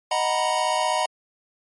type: chord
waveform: square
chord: B major seventh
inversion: first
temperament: equal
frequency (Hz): 622.3 / 740 / 932.3 / 987.8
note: D#5 / F#5 / A#5 / B5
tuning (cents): 0 / 0 / 0 / 0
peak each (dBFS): -27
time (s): 0.11-1.06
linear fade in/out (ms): 5
effects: MP3 48 kbps